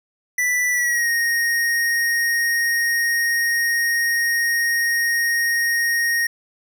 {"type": "tone with pitch glide", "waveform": "square", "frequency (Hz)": [1975.5, 1864.6], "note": ["B6", "A#6"], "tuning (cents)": [0, 0], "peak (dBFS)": -18, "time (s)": [0.38, 6.27], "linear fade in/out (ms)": 5, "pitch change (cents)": -100, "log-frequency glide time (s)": [0.7, 1.09], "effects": []}